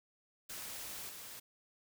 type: noise with level steps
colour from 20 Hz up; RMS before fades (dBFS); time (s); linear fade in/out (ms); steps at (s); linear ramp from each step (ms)
white; -45 / -49; 0.49-1.4; 10; 1.09; 2
effects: none